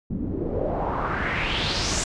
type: noise with low-pass filter sweep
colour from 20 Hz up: pink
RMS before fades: -26 dBFS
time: 0.1-2.04 s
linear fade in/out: 5 ms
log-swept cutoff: 210 to 7700 Hz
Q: 3.3
effects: resampled to 22050 Hz